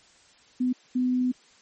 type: tone bursts at uneven times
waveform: sine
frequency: 251.6 Hz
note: B3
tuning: 32 cents sharp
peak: -21 dBFS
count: 2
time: 0.6-0.73 / 0.95-1.32 s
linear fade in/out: 10 ms
effects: white hiss -57 dBFS RMS until 1.61 s + MP3 32 kbps